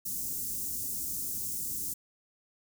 white band-stop noise, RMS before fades -35 dBFS, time 0.05-1.94 s, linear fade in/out 10 ms, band 310 to 6500 Hz, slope 24 dB/octave, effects none

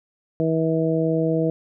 harmonic tone, 161.4 Hz, E3, 36 cents flat, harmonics 1 / 2 / 3 / 4, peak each -23 / -23 / -23 / -27 dBFS, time 0.4-1.5 s, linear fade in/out 0 ms, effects none

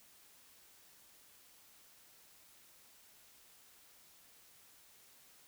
silence, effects white hiss -63 dBFS RMS until 5.47 s

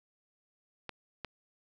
clicks, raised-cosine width 0.3 ms, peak -23 / -22 dBFS, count 2, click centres 0.893 / 1.247 s, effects none

